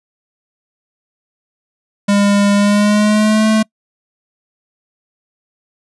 square tone with pitch glide, 202.2 to 218 Hz, G#3 to A3, -46 to -16 cents, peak -10 dBFS, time 2.08-3.63 s, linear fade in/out 10 ms, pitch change +130 cents, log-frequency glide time 2.54-3.48 s, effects noise-tail reverb RT60 0.1 s tail -26 dB re dry + resampled to 24000 Hz

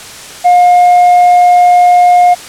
sine tone with tanh clipping, 713 Hz, F5, 36 cents sharp, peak -3 dBFS, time 0.44-2.35 s, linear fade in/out 20 ms, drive 2 dB, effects white hiss -28 dBFS RMS until 2.48 s + low-pass 9000 Hz 12 dB/octave

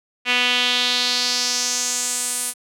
sawtooth tone with band-pass filter sweep, 246.9 Hz, B3, in tune, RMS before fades -21 dBFS, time 0.25-2.54 s, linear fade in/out 50 ms, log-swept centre 2600 to 9900 Hz, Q 3.1, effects none

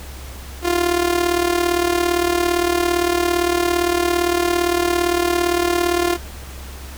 sawtooth tone with amplitude modulation, 349.2 Hz, F4, in tune, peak -9 dBFS, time 0.62-6.18 s, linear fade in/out 50 ms, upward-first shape sine, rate 37.6 Hz, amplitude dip 70%, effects added 67 Hz sine -33 dBFS peak until 6.97 s + pink hiss -38 dBFS RMS until 6.97 s

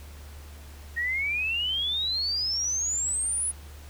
sine exponential sweep, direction up, 1854 to 10440 Hz, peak -25 dBFS, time 0.96-3.52 s, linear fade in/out 20 ms, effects added 73 Hz sine -42 dBFS peak until 3.89 s + pink hiss -51 dBFS RMS until 3.89 s

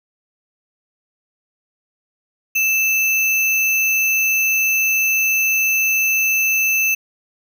sine tone with sample-and-hold, 2637 Hz, E7, in tune, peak -14 dBFS, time 2.55-6.95 s, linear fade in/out 10 ms, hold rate 8820 Hz, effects none

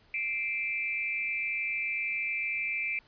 sine tone with amplitude modulation, 2349 Hz, D7, in tune, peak -25 dBFS, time 0.14-2.99 s, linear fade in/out 2 ms, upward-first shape sine, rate 247 Hz, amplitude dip 95%, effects pink hiss -62 dBFS RMS until 3.07 s + resampled to 11025 Hz

